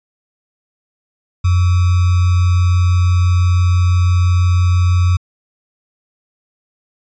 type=tone with sample-and-hold; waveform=sine; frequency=89.4 Hz; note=F2; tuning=41 cents sharp; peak=-9 dBFS; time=1.44-5.17 s; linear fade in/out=10 ms; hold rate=1225 Hz; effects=resampled to 16000 Hz